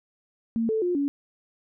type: tone with pitch steps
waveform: sine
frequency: 228 / 439.9 / 355.5 / 282.9 Hz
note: A#3 / A4 / F4 / C#4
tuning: -38 / 0 / +31 / +35 cents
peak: -22 dBFS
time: 0.56-1.08 s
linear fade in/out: 0 ms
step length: 130 ms
effects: none